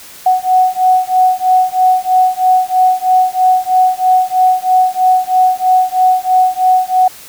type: beating tone pair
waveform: sine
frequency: 740 / 743.1 Hz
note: F#5 / F#5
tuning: 0 / +7 cents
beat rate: 3.1 Hz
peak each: -11 dBFS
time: 0.26-7.08 s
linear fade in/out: 5 ms
effects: white hiss -35 dBFS RMS until 7.28 s